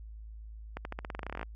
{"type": "accelerating click train", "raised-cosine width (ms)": 0.5, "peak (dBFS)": -22, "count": 17, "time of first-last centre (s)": [0.77, 1.43], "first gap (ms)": 81, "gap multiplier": 0.9, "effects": ["added 54 Hz sine -43 dBFS peak until 1.55 s", "AAC 64 kbps"]}